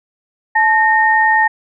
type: tone pair together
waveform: sine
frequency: 868.8 / 1841 Hz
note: A5 / A#6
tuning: -22 / -22 cents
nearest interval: octave + minor second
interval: 1300 cents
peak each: -12 dBFS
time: 0.55-1.48 s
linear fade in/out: 10 ms
effects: none